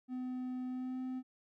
triangle tone with pitch glide, 253.4 to 256.9 Hz, B3 to C4, +45 to -32 cents, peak -35 dBFS, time 0.08-1.23 s, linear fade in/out 50 ms, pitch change +23 cents, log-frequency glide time 0.67-0.99 s, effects none

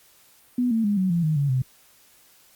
sine tone with pitch steps, 246.9 / 225.1 / 205.2 / 187.12 / 170.6 / 155.54 / 141.81 / 129.29 Hz, B3 / A3 / G#3 / F#3 / F3 / D#3 / C#3 / C3, 0 / +40 / -21 / +20 / -40 / 0 / +40 / -20 cents, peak -19 dBFS, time 0.58-1.62 s, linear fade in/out 5 ms, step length 130 ms, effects white hiss -56 dBFS RMS until 2.55 s + Opus 48 kbps

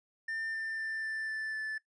triangle tone with pitch steps, 1800 / 1789.6 / 1779.3 / 1769.1 / 1758.9 / 1748.8 Hz, A6 / A6 / A6 / A6 / A6 / A6, +39 / +29 / +19 / +9 / -1 / -11 cents, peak -33 dBFS, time 0.28-1.78 s, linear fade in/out 5 ms, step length 250 ms, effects noise-tail reverb RT60 0.1 s tail -17 dB re dry + resampled to 22050 Hz

